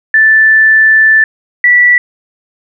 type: tone pair in turn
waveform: sine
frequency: 1760 / 1956.2 Hz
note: A6 / B6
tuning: 0 / -17 cents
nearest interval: major second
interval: 183 cents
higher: second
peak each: -3 dBFS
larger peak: neither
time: 0.14-1.24 / 1.64-1.98 s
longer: first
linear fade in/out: 2 ms
effects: none